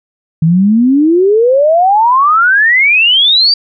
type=exponential sweep; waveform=sine; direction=up; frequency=155.56 to 4740 Hz; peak=-5 dBFS; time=0.42-3.54 s; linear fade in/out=5 ms; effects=none